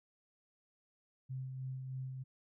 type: tone with tremolo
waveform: sine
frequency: 130.81 Hz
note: C3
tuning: in tune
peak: -38 dBFS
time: 1.29-2.24 s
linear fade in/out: 20 ms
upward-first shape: sine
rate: 3.2 Hz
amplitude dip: 35%
effects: none